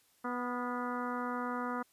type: harmonic tone with a mistuned harmonic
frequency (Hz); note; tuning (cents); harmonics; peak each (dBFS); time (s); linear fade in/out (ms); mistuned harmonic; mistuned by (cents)
246.3; B3; -5; 1 / 2 / 3 / 4 / 5 / 6 / 7 / 8; -38 / -42 / -44 / -41 / -40 / -44 / -53 / -54; 0.24-1.83; 10; 6; -41
effects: white hiss -69 dBFS RMS until 1.92 s + resampled to 32000 Hz